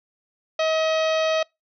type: harmonic tone with a mistuned harmonic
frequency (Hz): 636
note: D#5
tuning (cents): +38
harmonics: 1 / 2 / 3 / 4 / 5 / 6 / 7 / 8 / 9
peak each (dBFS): -20 / -29 / -33 / -31 / -33 / -35 / -39 / -42 / -41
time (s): 0.59-1.43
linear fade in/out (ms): 5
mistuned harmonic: 9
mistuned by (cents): +58
effects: noise-tail reverb RT60 0.2 s tail -26 dB re dry